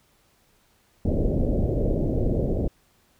pink low-pass noise, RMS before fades -23 dBFS, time 1.05-2.68 s, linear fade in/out 5 ms, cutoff 600 Hz, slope 48 dB/octave, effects pink hiss -63 dBFS RMS until 3.19 s

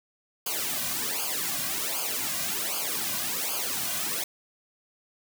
white noise with flanger, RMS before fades -30 dBFS, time 0.46-4.24 s, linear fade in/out 5 ms, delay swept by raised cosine 0.52 to 2.32 ms, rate 1.3 Hz, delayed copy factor -1, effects none

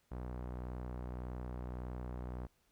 sawtooth tone with low-pass filter, 61.74 Hz, B1, in tune, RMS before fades -43 dBFS, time 0.11-2.47 s, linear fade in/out 10 ms, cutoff 1100 Hz, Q 0.94, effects pink hiss -75 dBFS RMS until 2.71 s

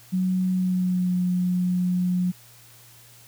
sine tone with pitch glide, 185 to 180.36 Hz, F#3 to F#3, 0 to -44 cents, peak -20 dBFS, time 0.12-2.32 s, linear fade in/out 20 ms, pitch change -44 cents, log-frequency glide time 0.5-1.16 s, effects added 118 Hz sine -54 dBFS peak until 3.27 s + white hiss -51 dBFS RMS until 3.27 s

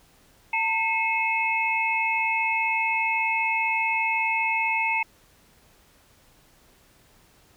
sine tone cluster, 902 / 2165 / 2590 Hz, A5 / C#7 / E7, +43 / -41 / -31 cents, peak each -26 dBFS, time 0.53-5.03 s, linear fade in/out 5 ms, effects pink hiss -58 dBFS RMS until 7.56 s

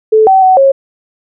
sine tone with pitch steps, 436.1 / 765 / 750 / 544 Hz, A4 / G5 / F#5 / C#5, -15 / -42 / +23 / -33 cents, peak -3 dBFS, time 0.12-0.72 s, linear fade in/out 10 ms, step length 150 ms, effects none

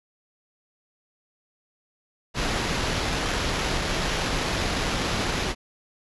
pink noise with sample-and-hold, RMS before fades -26 dBFS, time 2.34-5.55 s, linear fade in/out 50 ms, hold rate 8820 Hz, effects resampled to 24000 Hz

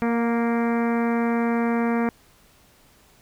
harmonic tone with a mistuned harmonic, 233.1 Hz, A#3, in tune, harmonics 1 / 2 / 3 / 4 / 5 / 6 / 7 / 8 / 9 / 10, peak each -21 / -27 / -31 / -33 / -35 / -37 / -38 / -39 / -40 / -41 dBFS, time 0.02-2.09 s, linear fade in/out 0 ms, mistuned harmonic 3, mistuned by +18 cents, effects pink hiss -56 dBFS RMS until 3.21 s

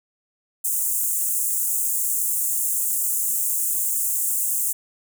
pink high-pass noise, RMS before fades -23 dBFS, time 0.64-4.73 s, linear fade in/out 10 ms, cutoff 7300 Hz, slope 48 dB/octave, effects none

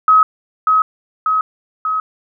sine tone with echo, 1274 Hz, D#6, 41 cents sharp, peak -6 dBFS, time 0.08-0.23 s, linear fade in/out 2 ms, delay 590 ms, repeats 3, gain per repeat -3 dB, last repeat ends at 2 s, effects none

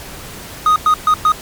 triangle tone bursts at uneven times, 1245 Hz, D#6, 1 cent sharp, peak -6 dBFS, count 4, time 0.66-0.76 / 0.86-0.94 / 1.07-1.14 / 1.25-1.32 s, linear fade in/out 2 ms, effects pink hiss -32 dBFS RMS until 1.41 s + MP3 96 kbps

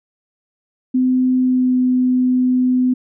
sine tone with pitch glide, 255.4 to 252.9 Hz, C4 to B3, -42 to +41 cents, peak -12 dBFS, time 0.94-2.94 s, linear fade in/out 10 ms, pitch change -17 cents, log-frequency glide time 1.38-1.77 s, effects none

